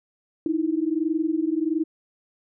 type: tone pair together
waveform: sine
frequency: 308.2 / 329.6 Hz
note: D#4 / E4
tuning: -16 / 0 cents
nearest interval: minor second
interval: 116 cents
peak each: -24 dBFS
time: 0.46-1.84 s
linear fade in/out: 2 ms
effects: none